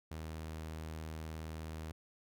sawtooth tone, 79.2 Hz, D#2, 31 cents sharp, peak -38 dBFS, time 0.11-1.92 s, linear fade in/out 5 ms, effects none

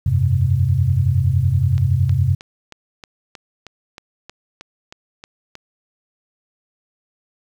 sine chord, F suspended second, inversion none, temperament equal, 87.31 / 98 / 130.81 Hz, F2 / G2 / C3, 0 / 0 / 0 cents, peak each -19 / -18 / -17 dBFS, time 0.06-2.35 s, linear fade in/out 5 ms
click train, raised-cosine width 0.2 ms, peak -19 dBFS, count 13, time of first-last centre 1.78-5.554 s, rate 3.18 Hz
effects 8-bit

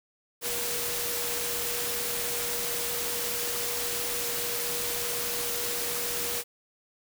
sine tone in noise, 478.4 Hz, A#4, 45 cents sharp, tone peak -38 dBFS, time 0.41-6.44 s, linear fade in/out 50 ms, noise white, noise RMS -31 dBFS, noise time 0.41-6.44 s, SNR -10 dB, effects none

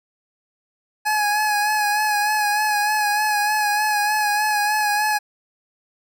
25% pulse tone with vibrato, 840 Hz, G#5, 19 cents sharp, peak -14 dBFS, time 1.05-5.19 s, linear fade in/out 20 ms, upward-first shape sine, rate 3.3 Hz, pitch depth 32 cents each way, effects none

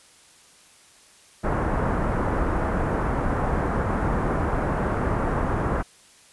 pink low-pass noise, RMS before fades -24 dBFS, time 1.43-5.83 s, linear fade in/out 20 ms, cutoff 1500 Hz, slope 24 dB/octave, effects white hiss -53 dBFS RMS until 6.32 s + resampled to 24000 Hz

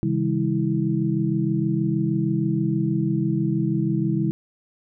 sine tone cluster, 134.9 / 161.2 / 201.5 / 325.3 Hz, C#3 / E3 / G3 / E4, -47 / -38 / +48 / -23 cents, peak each -25 dBFS, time 0.03-4.31 s, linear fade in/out 0 ms, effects none

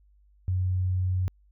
sine tone, 92.1 Hz, F#2, 7 cents flat, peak -23 dBFS, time 0.48-1.28 s, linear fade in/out 0 ms, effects added 50 Hz sine -57 dBFS peak until 1.51 s

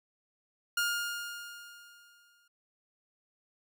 sawtooth tone with exponential decay, 1415 Hz, F6, 22 cents sharp, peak -23 dBFS, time 0.77-2.48 s, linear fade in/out 5 ms, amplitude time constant 370 ms, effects none

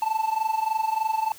triangle tone with amplitude modulation, 880 Hz, A5, in tune, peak -17 dBFS, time 0.02-1.32 s, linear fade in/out 2 ms, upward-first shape sine, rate 23.3 Hz, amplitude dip 80%, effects white hiss -47 dBFS RMS until 1.38 s

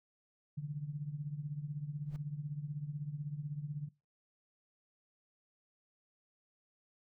sine tone with tremolo, 146.83 Hz, D3, in tune, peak -34 dBFS, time 0.57-3.89 s, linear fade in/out 10 ms, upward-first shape triangle, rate 16 Hz, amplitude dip 80%
brown noise with exponential growth, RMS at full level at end -42 dBFS, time 2.03-2.16 s, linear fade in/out 0 ms, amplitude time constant 27 ms
effects noise-tail reverb RT60 0.3 s tail -23 dB re dry

